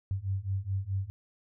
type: beating tone pair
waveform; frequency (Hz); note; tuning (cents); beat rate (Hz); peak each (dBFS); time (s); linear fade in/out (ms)
sine; 94.5 / 99.2; F#2 / G2; +37 / +21; 4.7; -33 / -32; 0.11-1.1; 0
effects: none

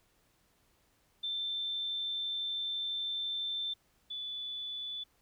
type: tone pair in turn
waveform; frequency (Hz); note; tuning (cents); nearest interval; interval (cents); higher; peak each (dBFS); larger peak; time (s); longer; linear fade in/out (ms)
sine; 3554 / 3471; A7 / A7; +17 / -24; unison; 41; first; -33 / -37; first; 1.23-3.74 / 4.1-5.04; first; 10
effects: pink hiss -71 dBFS RMS until 5.21 s

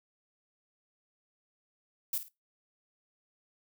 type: noise with echo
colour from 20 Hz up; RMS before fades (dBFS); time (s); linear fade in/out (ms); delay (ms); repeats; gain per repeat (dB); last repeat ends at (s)
violet; -32; 2.13-2.18; 2; 52; 2; -11; 2.284
effects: noise-tail reverb RT60 0.2 s tail -18 dB re dry

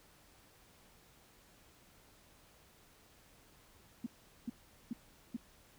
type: tone bursts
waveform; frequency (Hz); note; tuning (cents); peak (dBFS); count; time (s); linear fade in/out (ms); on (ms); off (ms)
sine; 235.2; A#3; +16; -35; 4; 4.04-5.366; 5; 24; 410
effects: pink hiss -64 dBFS RMS until 5.78 s

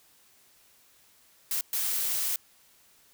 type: noise bursts at uneven times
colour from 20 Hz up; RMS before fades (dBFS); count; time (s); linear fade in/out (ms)
blue; -29; 2; 1.51-1.61 / 1.73-2.36; 2
effects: white hiss -61 dBFS RMS until 3.13 s

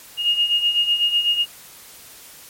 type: beating tone pair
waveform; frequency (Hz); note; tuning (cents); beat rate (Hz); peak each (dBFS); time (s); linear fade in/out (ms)
sine; 2846 / 2854; F7 / F7; +32 / +37; 8; -23 / -17; 0.17-1.46; 50
effects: white hiss -43 dBFS RMS until 2.49 s + MP3 64 kbps

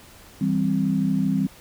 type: chord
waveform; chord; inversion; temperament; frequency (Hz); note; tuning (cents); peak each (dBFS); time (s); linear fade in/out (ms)
sine; C major; first; just; 163.52 / 196.22 / 261.6; E3 / G3 / C4; -14 / +2 / 0; -25 / -22 / -24; 0.41-1.47; 5
effects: pink hiss -48 dBFS RMS until 1.6 s

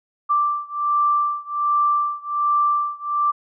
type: beating tone pair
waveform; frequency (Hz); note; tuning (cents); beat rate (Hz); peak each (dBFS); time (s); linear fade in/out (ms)
sine; 1174.7 / 1176; D6 / D6; 0 / +2; 1.3; -20 / -21; 0.29-3.32; 20
effects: none

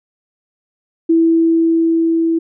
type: tone with level ramp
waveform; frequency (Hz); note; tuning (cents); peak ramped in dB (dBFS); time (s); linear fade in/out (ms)
sine; 329.2; E4; -2; -8 to -12; 1.09-2.39; 10
effects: none

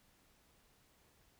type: silence
effects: pink hiss -70 dBFS RMS until 1.39 s

